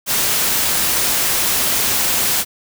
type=noise; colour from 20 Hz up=white; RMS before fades=-17 dBFS; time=0.06-2.45 s; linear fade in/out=50 ms; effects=none